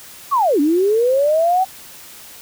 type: linear two-way sweep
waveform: sine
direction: down then up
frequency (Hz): 1174.7 to 277.2 to 768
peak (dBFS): -12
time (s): 0.31-1.65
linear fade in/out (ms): 20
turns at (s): 0.6
effects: white hiss -39 dBFS RMS until 2.41 s